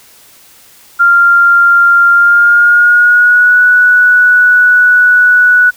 sine tone with pitch glide, 1392 to 1474.8 Hz, F6 to F#6, -6 to -6 cents, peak -3 dBFS, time 0.99-5.71 s, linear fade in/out 20 ms, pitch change +100 cents, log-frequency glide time 2.11-3.61 s, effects white hiss -41 dBFS RMS until 5.76 s

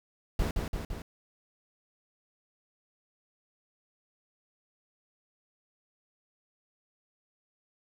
brown noise with echo, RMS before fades -28 dBFS, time 0.39-0.51 s, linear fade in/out 2 ms, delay 170 ms, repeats 3, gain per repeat -3 dB, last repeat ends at 1.02 s, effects none

